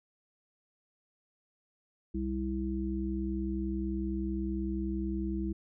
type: harmonic tone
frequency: 65.41 Hz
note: C2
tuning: in tune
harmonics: 1 / 3 / 5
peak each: -35 / -35 / -35 dBFS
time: 2.14-5.53 s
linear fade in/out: 10 ms
effects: none